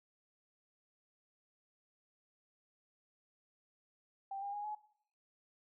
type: tone with pitch steps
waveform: sine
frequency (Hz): 785 / 804.7 / 825 / 845.7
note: G5 / G5 / G#5 / G#5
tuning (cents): +2 / +45 / -12 / +31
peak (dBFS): -39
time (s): 4.31-4.75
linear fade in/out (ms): 5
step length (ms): 110
effects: noise-tail reverb RT60 0.6 s tail -17 dB re dry